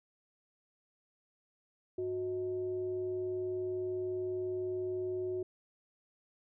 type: tone with frequency modulation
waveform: sine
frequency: 367.2 Hz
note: F#4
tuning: 13 cents flat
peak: -33 dBFS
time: 1.98-5.43 s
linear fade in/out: 5 ms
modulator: 266 Hz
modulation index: 0.34
effects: none